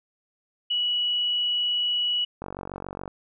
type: tone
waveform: sine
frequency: 2934 Hz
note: F#7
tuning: 15 cents flat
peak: -22 dBFS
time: 0.7-2.25 s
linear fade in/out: 10 ms
type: click train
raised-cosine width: 1 ms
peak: -20 dBFS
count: 32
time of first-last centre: 2.42-3.078 s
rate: 47.1 Hz
effects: none